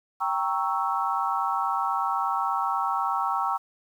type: chord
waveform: sine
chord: G diminished seventh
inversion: none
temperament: equal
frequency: 784 / 932.3 / 1108.7 / 1318.5 Hz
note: G5 / Bb5 / Db6 / Fb6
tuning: 0 / 0 / 0 / 0 cents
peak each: -29 dBFS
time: 0.2-3.58 s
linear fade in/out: 20 ms
effects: 9-bit